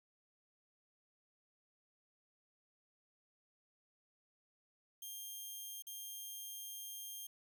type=tone with dropouts; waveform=5% pulse; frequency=3200 Hz; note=G7; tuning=35 cents sharp; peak=-37 dBFS; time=5.02-7.27 s; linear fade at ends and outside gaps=5 ms; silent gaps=5.823-5.868 s; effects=none